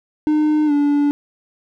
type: tone with pitch glide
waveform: triangle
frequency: 304.2 to 289.1 Hz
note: D#4 to D4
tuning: -39 to -27 cents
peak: -11 dBFS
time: 0.27-1.11 s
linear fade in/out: 0 ms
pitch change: -88 cents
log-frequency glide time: 0.66-0.72 s
effects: none